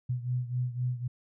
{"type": "beating tone pair", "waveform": "sine", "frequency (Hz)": [123.47, 127.37], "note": ["B2", "C3"], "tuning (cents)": [0, -46], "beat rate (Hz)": 3.9, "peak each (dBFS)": [-30, -34], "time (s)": [0.09, 1.08], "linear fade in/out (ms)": 10, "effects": []}